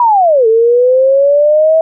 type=linear two-way sweep; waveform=sine; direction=down then up; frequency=987.8 to 440 to 650 Hz; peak=-5 dBFS; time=0-1.81 s; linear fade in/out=2 ms; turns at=0.47 s; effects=none